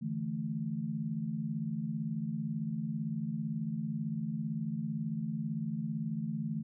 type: chord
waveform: sine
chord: D suspended second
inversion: none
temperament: equal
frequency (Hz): 146.83 / 164.81 / 220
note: D3 / E3 / A3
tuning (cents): 0 / 0 / 0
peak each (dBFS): -39 / -37 / -36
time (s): 0.01-6.63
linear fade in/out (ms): 20
effects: none